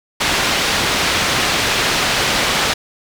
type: low-pass noise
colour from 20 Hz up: white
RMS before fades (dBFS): -17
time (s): 0.2-2.74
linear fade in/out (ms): 10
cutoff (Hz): 3900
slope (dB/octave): 12
effects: none